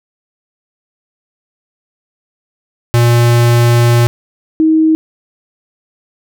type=tone pair in turn; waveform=square / sine; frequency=119 / 316.8 Hz; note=A#2 / D#4; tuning=+36 / +31 cents; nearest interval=octave + perfect fourth; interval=1695 cents; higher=second; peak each=-7 / -6 dBFS; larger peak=second; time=2.94-4.07 / 4.6-4.95 s; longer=first; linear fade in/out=0 ms; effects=none